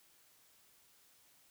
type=silence; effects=white hiss -67 dBFS RMS until 1.5 s